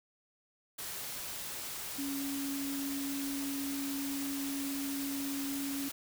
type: tone in noise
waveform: sine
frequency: 277.4 Hz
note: C#4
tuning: 1 cent sharp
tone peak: -35 dBFS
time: 1.98-5.89 s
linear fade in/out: 10 ms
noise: white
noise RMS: -41 dBFS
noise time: 0.78-5.92 s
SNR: +3 dB
effects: none